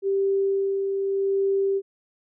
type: tone with tremolo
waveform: sine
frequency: 392 Hz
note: G4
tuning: in tune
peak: -19 dBFS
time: 0.02-1.82 s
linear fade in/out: 50 ms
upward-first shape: sine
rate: 0.84 Hz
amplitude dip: 35%
effects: none